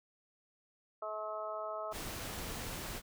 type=harmonic tone; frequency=214.5 Hz; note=A3; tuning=44 cents flat; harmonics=2 / 3 / 4 / 5 / 6; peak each=-49 / -40 / -49 / -46 / -43 dBFS; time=1.02-1.93 s; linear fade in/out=5 ms
type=noise; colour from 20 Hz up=pink; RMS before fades=-42 dBFS; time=1.91-3.02 s; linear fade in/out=50 ms
effects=none